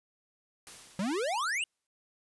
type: noise with exponential decay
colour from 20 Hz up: white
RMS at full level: -46 dBFS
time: 0.67-1.87 s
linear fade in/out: 0 ms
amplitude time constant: 260 ms
type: exponential sweep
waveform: square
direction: up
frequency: 176.8 to 2960 Hz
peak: -30 dBFS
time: 0.99-1.64 s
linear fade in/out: 2 ms
effects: resampled to 24000 Hz